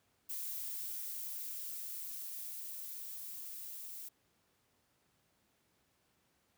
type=noise with level ramp; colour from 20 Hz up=violet; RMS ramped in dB=-41 to -47 dBFS; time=0.29-4.09 s; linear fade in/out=10 ms; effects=pink hiss -75 dBFS RMS until 6.57 s + high-pass 80 Hz 12 dB/octave